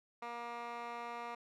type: tone with band-pass filter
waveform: 15% pulse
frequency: 236.9 Hz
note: A#3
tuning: 28 cents sharp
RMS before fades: -44 dBFS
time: 0.22-1.35 s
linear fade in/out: 5 ms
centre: 1300 Hz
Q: 1.6
effects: none